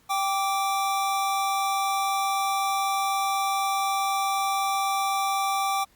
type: tone pair together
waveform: square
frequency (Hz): 784 / 1167.6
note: G5 / D6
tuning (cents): 0 / -10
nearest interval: perfect fifth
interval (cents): 690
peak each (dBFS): -26 / -28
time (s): 0.09-5.85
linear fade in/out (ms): 20
effects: pink hiss -61 dBFS RMS until 5.95 s + Opus 48 kbps